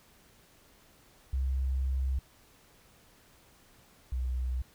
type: tone pair in turn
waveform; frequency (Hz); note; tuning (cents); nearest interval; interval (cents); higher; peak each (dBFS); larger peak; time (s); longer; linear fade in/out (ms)
sine; 65.9 / 62.97; C2 / B1; +13 / +34; minor second; 79; first; -27 / -29; first; 1.33-2.19 / 4.12-4.62; first; 5
effects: pink hiss -61 dBFS RMS until 4.74 s